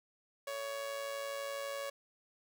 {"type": "tone with amplitude modulation", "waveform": "sawtooth", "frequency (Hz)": 560, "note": "C#5", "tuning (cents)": 18, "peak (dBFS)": -32, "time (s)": [0.47, 1.9], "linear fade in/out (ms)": 5, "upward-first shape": "sine", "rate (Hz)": 112, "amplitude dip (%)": 50, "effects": []}